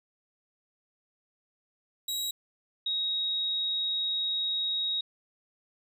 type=tone pair in turn; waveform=sawtooth / sine; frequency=3840 / 3785 Hz; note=B7 / A#7; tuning=-49 / +26 cents; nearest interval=unison; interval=25 cents; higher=first; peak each=-27 dBFS; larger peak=neither; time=2.08-2.31 / 2.86-5.01 s; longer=second; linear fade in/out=5 ms; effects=none